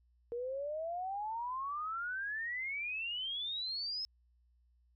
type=exponential sweep; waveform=sine; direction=up; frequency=466.2 to 5230 Hz; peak=-36 dBFS; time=0.32-4.05 s; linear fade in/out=0 ms; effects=added 60 Hz sine -67 dBFS peak until 4.95 s